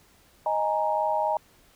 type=chord; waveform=sine; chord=D# suspended fourth; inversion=none; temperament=just; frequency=622.3 / 829.7 / 933.4 Hz; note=D#5 / G#5 / A#5; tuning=0 / -2 / +2 cents; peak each=-27 dBFS; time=0.46-1.37 s; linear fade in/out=2 ms; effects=pink hiss -59 dBFS RMS until 1.75 s